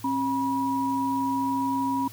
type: tone pair together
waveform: sine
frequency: 268.7 / 968.1 Hz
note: C4 / B5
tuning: +46 / -35 cents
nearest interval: octave + minor seventh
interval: 2219 cents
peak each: -26 dBFS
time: 0.04-2.08 s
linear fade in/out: 5 ms
effects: added 110 Hz sine -44 dBFS peak until 2.12 s + white hiss -48 dBFS RMS until 2.12 s